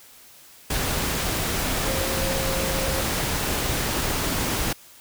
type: tone in noise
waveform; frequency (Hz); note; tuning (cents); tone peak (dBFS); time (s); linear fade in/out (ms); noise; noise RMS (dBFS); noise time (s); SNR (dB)
sine; 534; C5; +35; -29; 1.86-3.01; 5; pink; -25; 0.7-4.73; -7
effects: white hiss -49 dBFS RMS until 5 s

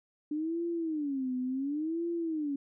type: tone with vibrato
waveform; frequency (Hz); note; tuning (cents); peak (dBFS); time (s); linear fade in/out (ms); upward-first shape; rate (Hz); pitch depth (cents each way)
sine; 293.7; D4; 0; -30; 0.31-2.56; 5; sine; 0.7; 260
effects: none

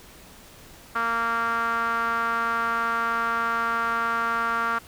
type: tone with band-pass filter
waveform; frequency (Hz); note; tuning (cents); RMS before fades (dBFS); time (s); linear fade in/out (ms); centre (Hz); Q
sawtooth; 230.8; A#3; -17; -25; 0.95-4.79; 10; 1300; 6.3
effects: pink hiss -48 dBFS RMS until 4.87 s

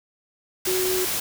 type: tone in noise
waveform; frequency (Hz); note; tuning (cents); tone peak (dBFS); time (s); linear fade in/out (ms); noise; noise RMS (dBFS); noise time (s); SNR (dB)
sine; 370; F#4; 0; -23; 0.67-1.05; 5; white; -26; 0.65-1.2; 0
effects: none

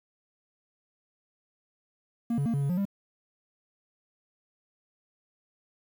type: tone with pitch steps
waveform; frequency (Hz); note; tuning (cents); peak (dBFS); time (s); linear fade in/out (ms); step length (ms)
triangle; 233.6 / 141.3 / 230.7 / 140.9 / 139.7 / 178.6 / 198.8; A#3 / C#3 / A#3 / C#3 / C#3 / F3 / G3; +4 / +34 / -18 / +29 / +14 / +39 / +25; -23; 2.3-2.853; 5; 79
effects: 9-bit

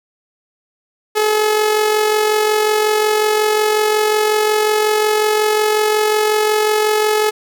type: tone with amplitude modulation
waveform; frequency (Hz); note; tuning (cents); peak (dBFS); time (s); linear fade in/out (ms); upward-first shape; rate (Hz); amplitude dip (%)
sawtooth; 427.2; G#4; +49; -7; 1.15-7.31; 20; sine; 45.5; 40
effects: none

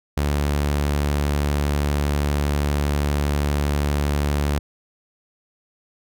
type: tone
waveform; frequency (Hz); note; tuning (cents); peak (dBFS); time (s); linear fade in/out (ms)
sawtooth; 72.5; D2; -22; -15; 0.17-4.59; 5
effects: none

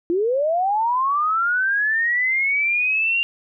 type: linear sweep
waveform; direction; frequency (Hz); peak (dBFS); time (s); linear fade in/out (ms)
sine; up; 329.6 to 2794; -17; 0.1-3.23; 0
effects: none

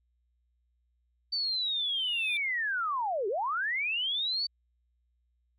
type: linear two-way sweep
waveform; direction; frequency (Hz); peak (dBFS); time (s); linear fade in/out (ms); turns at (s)
sine; down then up; 4596 to 370 to 4596; -28; 1.32-4.47; 10; 3.28
type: tone with exponential growth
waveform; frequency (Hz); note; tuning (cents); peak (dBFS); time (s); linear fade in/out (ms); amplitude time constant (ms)
triangle; 3568; A7; +23; -30; 1.35-2.37; 1; 220
effects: added 60 Hz sine -70 dBFS peak until 5.58 s

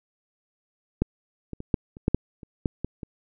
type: clicks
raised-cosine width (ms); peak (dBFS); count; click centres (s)
3; -8 / -21 / -22 / -7 / -29 / -7 / -6 / -29 / -10 / -15 / -22; 11; 1.02 / 1.533 / 1.604 / 1.742 / 1.969 / 2.081 / 2.146 / 2.432 / 2.658 / 2.846 / 3.032
effects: none

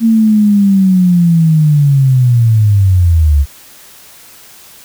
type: linear sweep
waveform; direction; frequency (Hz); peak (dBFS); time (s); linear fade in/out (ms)
sine; down; 229.5 to 68; -5; 0-3.46; 50
effects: white hiss -38 dBFS RMS until 4.84 s

